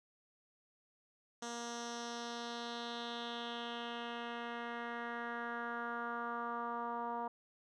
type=tone with low-pass filter sweep; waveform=10% pulse; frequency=236.1 Hz; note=A#3; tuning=22 cents sharp; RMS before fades=-42 dBFS; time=1.42-7.28 s; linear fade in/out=5 ms; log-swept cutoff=6700 to 940 Hz; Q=3.1; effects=none